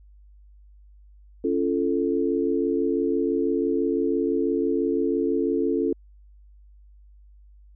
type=chord; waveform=sine; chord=Db augmented; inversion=none; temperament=equal with one note detuned; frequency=277.2 / 343.2 / 440 Hz; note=Db4 / F4 / A4; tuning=0 / -30 / 0 cents; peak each=-25 dBFS; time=1.44-5.93 s; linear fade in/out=5 ms; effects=added 50 Hz sine -48 dBFS peak until 7.75 s